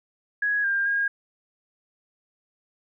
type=tone with pitch steps; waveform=sine; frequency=1666 / 1599 / 1627 Hz; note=G#6 / G6 / G#6; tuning=+5 / +34 / -36 cents; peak=-21 dBFS; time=0.42-1.08 s; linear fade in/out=5 ms; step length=220 ms; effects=none